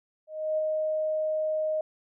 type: tone with ADSR envelope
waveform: sine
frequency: 622.3 Hz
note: D#5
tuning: in tune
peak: -23 dBFS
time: 0.27-1.81 s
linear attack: 310 ms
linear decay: 16 ms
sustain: -2 dB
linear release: 3 ms
effects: none